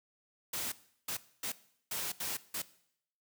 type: noise bursts at uneven times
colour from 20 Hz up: white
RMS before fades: -37 dBFS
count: 6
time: 0.53-0.72 / 1.08-1.17 / 1.43-1.52 / 1.91-2.12 / 2.2-2.37 / 2.54-2.62 s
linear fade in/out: 5 ms
effects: noise-tail reverb RT60 0.7 s tail -18 dB re dry + high-pass 80 Hz 12 dB/octave